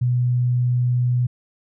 sine tone, 123.47 Hz, B2, in tune, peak -16 dBFS, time 0.01-1.27 s, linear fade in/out 10 ms, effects none

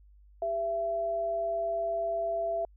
sine tone pair together, 398.3 / 669.9 Hz, G4 / E5, +28 / +28 cents, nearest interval major sixth, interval 900 cents, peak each -39 / -28 dBFS, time 0.42-2.65 s, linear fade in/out 2 ms, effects added 50 Hz sine -54 dBFS peak until 2.76 s

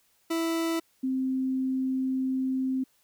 40% pulse / sine tone pair in turn, 329.6 / 261.6 Hz, E4 / C4, 0 / 0 cents, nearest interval major third, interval 400 cents, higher first, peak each -25 dBFS, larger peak neither, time 0.3-0.8 / 1.03-2.84 s, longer second, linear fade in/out 10 ms, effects white hiss -67 dBFS RMS until 3.03 s

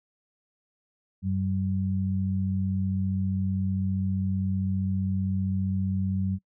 sine tone pair together, 95.3 / 190.6 Hz, G2 / G3, -48 / -48 cents, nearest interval octave, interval 1200 cents, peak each -27 dBFS, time 1.22-6.39 s, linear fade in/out 50 ms, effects noise-tail reverb RT60 0.1 s tail -24 dB re dry

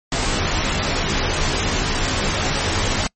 pink noise with comb filter, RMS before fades -20 dBFS, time 0.12-3.07 s, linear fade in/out 2 ms, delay 17 ms, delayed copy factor -1, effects noise-tail reverb RT60 0.1 s tail -26 dB re dry + MP3 32 kbps

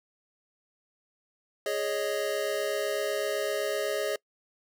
square chord, Ab suspended fourth, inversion none, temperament equal, 415.3 / 554.4 / 622.3 Hz, Ab4 / Db5 / Eb5, 0 / 0 / 0 cents, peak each -33 dBFS, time 1.66-4.16 s, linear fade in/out 2 ms, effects noise-tail reverb RT60 0.1 s tail -25 dB re dry

